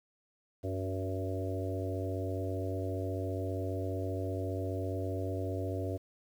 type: harmonic tone with a mistuned harmonic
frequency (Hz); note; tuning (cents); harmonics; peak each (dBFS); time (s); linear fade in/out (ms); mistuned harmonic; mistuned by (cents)
94.9; F#2; +44; 1 / 3 / 4 / 5 / 6 / 7; -35 / -40 / -41 / -42 / -43 / -43; 0.63-5.98; 20; 4; -27
effects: 10-bit